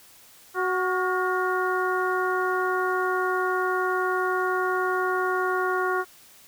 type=harmonic tone with a mistuned harmonic; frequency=370 Hz; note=F#4; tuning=in tune; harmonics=1 / 2 / 3 / 4 / 5; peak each=-26 / -31 / -28 / -28 / -37 dBFS; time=0.54-6.05 s; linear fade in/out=50 ms; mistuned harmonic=4; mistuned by=-60 cents; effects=white hiss -52 dBFS RMS until 6.47 s